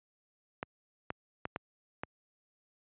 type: clicks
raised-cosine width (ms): 0.5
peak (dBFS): -20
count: 5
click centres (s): 0.629 / 1.104 / 1.454 / 1.561 / 2.035
effects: high-pass 80 Hz 12 dB/octave + resampled to 8000 Hz